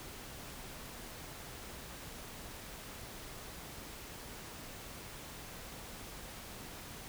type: silence
effects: pink hiss -48 dBFS RMS until 7.08 s